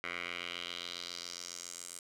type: tone with band-pass filter sweep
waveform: 10% pulse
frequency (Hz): 87.31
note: F2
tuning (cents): 0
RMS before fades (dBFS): -43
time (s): 0.04-1.99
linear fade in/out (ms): 0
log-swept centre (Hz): 2000 to 8600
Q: 2.6
effects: none